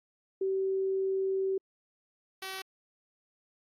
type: tone pair in turn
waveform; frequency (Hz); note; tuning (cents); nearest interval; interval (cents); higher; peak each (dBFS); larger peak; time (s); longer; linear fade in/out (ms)
sine / 5% pulse; 384.1 / 381.4; G4 / G4; -35 / -47; unison; 12; first; -27 / -26; second; 0.41-1.58 / 2.42-2.62; first; 5
effects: AAC 64 kbps